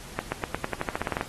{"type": "accelerating click train", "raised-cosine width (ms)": 0.5, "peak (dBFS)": -12, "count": 14, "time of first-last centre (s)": [0.19, 1.211], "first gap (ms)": 130, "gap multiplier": 0.91, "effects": ["pink hiss -44 dBFS RMS until 1.28 s", "AAC 32 kbps"]}